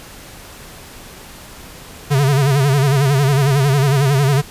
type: tone with vibrato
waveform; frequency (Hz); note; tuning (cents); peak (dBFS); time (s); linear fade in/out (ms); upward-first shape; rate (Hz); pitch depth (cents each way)
square; 138.59; C#3; 0; -12; 2.1-4.42; 20; sine; 11; 100
effects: pink hiss -37 dBFS RMS until 4.5 s + resampled to 32000 Hz

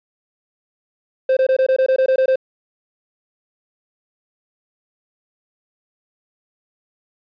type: tone bursts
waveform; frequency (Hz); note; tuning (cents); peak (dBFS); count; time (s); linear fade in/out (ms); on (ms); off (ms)
triangle; 523.3; C5; 0; -10; 11; 1.29-2.358; 5; 78; 21
effects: resampled to 11025 Hz + 8-bit

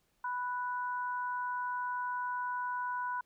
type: tone pair together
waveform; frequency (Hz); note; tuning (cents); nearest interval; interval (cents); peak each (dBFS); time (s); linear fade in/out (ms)
sine; 990 / 1477.8; B5 / F#6; +4 / -3; perfect fifth; 693; -34 / -39; 0.24-3.21; 5
effects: pink hiss -75 dBFS RMS until 3.25 s

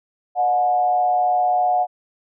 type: tone with frequency modulation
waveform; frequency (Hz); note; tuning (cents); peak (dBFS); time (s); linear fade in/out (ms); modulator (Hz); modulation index
sine; 727; F#5; -31; -15; 0.35-1.87; 50; 123; 0.52
effects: none

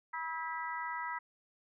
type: harmonic tone with a mistuned harmonic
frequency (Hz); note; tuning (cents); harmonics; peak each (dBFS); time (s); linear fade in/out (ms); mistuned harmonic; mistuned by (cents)
323.1; E4; -35; 3 / 4 / 5 / 6; -39 / -42 / -46 / -42; 0.13-1.19; 10; 6; +25
effects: none

